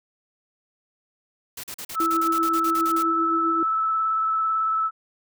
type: noise bursts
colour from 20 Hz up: white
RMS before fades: -35 dBFS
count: 14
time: 1.57-3.027 s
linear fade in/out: 5 ms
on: 66 ms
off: 41 ms
type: tone with vibrato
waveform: sine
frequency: 1310 Hz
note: E6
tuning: 11 cents flat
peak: -20 dBFS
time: 1.94-4.91 s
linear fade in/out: 50 ms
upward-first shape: square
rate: 18 Hz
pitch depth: 12 cents each way
type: tone with tremolo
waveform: sine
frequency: 329.6 Hz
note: E4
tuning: in tune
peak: -23 dBFS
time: 2-3.63 s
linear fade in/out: 2 ms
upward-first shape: sine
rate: 7.6 Hz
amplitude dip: 45%
effects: none